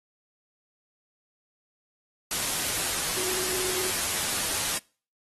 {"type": "tone in noise", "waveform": "sine", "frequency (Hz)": 370, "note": "F#4", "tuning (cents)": 0, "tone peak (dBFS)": -34, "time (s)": [3.17, 3.9], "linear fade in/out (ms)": 2, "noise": "white", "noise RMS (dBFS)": -28, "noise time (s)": [2.31, 4.78], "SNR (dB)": -9, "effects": ["noise-tail reverb RT60 0.4 s tail -25 dB re dry", "AAC 32 kbps"]}